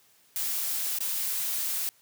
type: noise with dropouts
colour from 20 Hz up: blue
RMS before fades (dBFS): -30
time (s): 0.36-1.89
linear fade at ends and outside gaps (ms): 1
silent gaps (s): 0.987-1.005
effects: white hiss -62 dBFS RMS until 2.01 s + high-pass 80 Hz 12 dB/octave